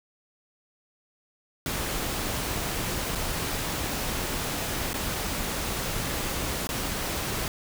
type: noise with dropouts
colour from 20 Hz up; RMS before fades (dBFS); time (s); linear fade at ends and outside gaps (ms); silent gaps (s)
pink; -30; 1.66-7.48; 1; 3.151-3.155 / 4.932-4.941 / 6.671-6.69
effects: none